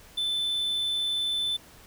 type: tone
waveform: triangle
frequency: 3522 Hz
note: A7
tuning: 1 cent sharp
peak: -24 dBFS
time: 0.17-1.57 s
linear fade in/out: 10 ms
effects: pink hiss -52 dBFS RMS until 1.86 s